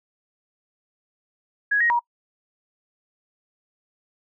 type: tone with pitch steps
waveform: sine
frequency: 1666 / 1881 / 953 Hz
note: G#6 / A#6 / A#5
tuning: +5 / +15 / +38 cents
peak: -17 dBFS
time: 1.71-1.995 s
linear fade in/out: 10 ms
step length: 95 ms
effects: noise-tail reverb RT60 0.1 s tail -26 dB re dry